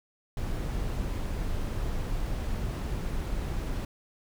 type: noise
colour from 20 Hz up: brown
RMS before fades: -31 dBFS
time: 0.37-3.85 s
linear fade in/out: 2 ms
effects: none